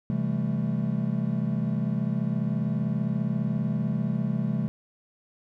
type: chord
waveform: triangle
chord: A minor seventh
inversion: first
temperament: equal with one note detuned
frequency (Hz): 130.81 / 164.81 / 199.77 / 220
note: C3 / E3 / G3 / A3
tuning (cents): 0 / 0 / +33 / 0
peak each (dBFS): -28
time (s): 0.1-4.68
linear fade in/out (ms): 0
effects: none